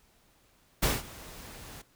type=noise with ADSR envelope; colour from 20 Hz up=pink; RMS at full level=-25 dBFS; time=0.82-1.82 s; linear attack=12 ms; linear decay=190 ms; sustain=-21 dB; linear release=8 ms; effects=pink hiss -65 dBFS RMS until 1.95 s